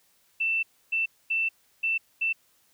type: tone bursts at uneven times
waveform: sine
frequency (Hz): 2671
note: E7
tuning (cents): +22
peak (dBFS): -23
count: 5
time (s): 0.4-0.63 / 0.92-1.06 / 1.3-1.49 / 1.83-1.98 / 2.21-2.33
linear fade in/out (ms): 10
effects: white hiss -65 dBFS RMS until 2.73 s